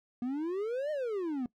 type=exponential two-way sweep; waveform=triangle; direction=up then down; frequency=237.4 to 622.3 to 237.4 Hz; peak=-29 dBFS; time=0.22-1.46 s; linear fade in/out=2 ms; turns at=0.91 s; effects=noise-tail reverb RT60 0.1 s tail -20 dB re dry